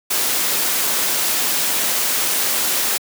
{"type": "noise", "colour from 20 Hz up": "white", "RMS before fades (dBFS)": -19, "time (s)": [0.1, 2.98], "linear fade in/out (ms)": 10, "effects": ["high-pass 200 Hz 12 dB/octave"]}